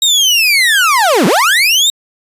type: linear two-way sweep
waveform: 30% pulse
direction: down then up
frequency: 3798 to 157.7 to 3798 Hz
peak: -5 dBFS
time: 0.02-1.9 s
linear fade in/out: 2 ms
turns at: 1.26 s
effects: resampled to 32000 Hz